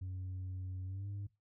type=tone with pitch glide; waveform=sine; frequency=92.8 to 100.62 Hz; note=F#2 to G2; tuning=+6 to +46 cents; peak=-37 dBFS; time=0.01-1.27 s; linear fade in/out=10 ms; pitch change=+140 cents; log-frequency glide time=0.85-1.08 s; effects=noise-tail reverb RT60 0.2 s tail -18 dB re dry + tanh soft clip ceiling -38 dBFS